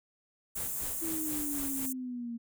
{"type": "noise with tremolo", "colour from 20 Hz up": "pink", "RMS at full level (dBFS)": -44, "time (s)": [0.55, 1.87], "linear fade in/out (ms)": 20, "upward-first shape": "sine", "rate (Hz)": 4, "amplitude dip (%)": 70}
{"type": "high-pass noise", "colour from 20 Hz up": "white", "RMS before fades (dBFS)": -36, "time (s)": [0.55, 1.93], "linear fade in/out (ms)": 10, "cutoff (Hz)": 6800, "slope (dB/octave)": 48}
{"type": "exponential sweep", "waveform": "sine", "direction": "down", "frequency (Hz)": [329.6, 230.6], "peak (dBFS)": -35, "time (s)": [1.01, 2.38], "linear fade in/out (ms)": 20}
{"effects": []}